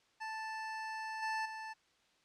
25% pulse tone with level steps, 880 Hz, A5, in tune, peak -36 / -31 / -39 dBFS, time 0.2-1.74 s, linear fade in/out 20 ms, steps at 1.22 / 1.45 s, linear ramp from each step 10 ms, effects white hiss -71 dBFS RMS until 2.24 s + low-pass 5000 Hz 12 dB/octave

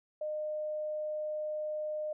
sine tone, 610 Hz, D#5, 34 cents flat, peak -33 dBFS, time 0.21-2.13 s, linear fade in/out 5 ms, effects none

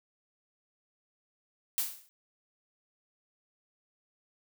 blue noise with exponential decay, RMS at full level -27 dBFS, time 1.78-2.09 s, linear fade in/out 0 ms, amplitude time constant 67 ms, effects none

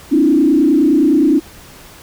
sine tone with frequency modulation, 298.3 Hz, D4, 27 cents sharp, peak -8 dBFS, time 0.11-1.4 s, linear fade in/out 20 ms, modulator 29.7 Hz, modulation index 1.3, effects pink hiss -39 dBFS RMS until 2.02 s

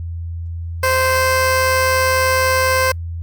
15% pulse tone with amplitude modulation, 520 Hz, C5, 11 cents flat, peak -6 dBFS, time 0.83-2.92 s, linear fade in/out 5 ms, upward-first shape sine, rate 124 Hz, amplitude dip 25%, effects added 84 Hz sine -23 dBFS peak until 3.22 s + Opus 48 kbps

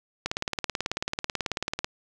click train, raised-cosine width 0.2 ms, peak -10 dBFS, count 30, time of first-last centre 0.26-1.845 s, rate 18.3 Hz, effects none

